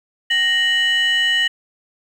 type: tone pair together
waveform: sine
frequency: 1864.7 / 2960 Hz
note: A#6 / F#7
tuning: 0 / 0 cents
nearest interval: minor sixth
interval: 800 cents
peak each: -15 dBFS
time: 0.3-1.48 s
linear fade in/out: 10 ms
effects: tanh soft clip ceiling -11 dBFS + 8-bit